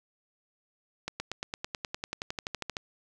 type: accelerating click train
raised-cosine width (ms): 0.2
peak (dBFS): -16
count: 19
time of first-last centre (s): 1.08-2.768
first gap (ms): 120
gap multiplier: 0.97
effects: none

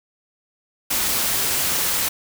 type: noise with amplitude modulation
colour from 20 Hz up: white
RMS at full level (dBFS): -20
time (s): 0.9-2.09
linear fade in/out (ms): 10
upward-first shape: sine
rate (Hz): 264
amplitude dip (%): 30
effects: none

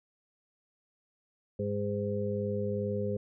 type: harmonic tone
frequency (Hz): 102.4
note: G#2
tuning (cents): -24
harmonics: 1 / 2 / 4 / 5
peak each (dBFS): -35 / -35 / -35 / -35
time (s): 1.59-3.17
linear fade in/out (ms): 5
effects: none

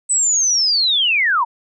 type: linear sweep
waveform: sine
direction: down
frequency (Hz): 8110 to 866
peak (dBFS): -13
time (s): 0.09-1.45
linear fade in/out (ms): 20
effects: none

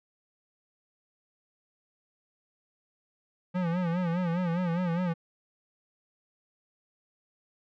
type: tone with vibrato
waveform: square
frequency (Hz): 174.61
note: F3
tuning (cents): 0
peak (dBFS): -27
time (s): 3.54-5.14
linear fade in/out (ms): 20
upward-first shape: sine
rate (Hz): 4.9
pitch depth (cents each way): 95
effects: low-pass 2000 Hz 12 dB/octave

